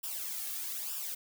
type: noise with flanger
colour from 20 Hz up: blue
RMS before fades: -38 dBFS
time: 0.03-1.15 s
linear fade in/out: 10 ms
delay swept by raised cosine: 0.47 to 2.07 ms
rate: 1.1 Hz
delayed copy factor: -0.7
effects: none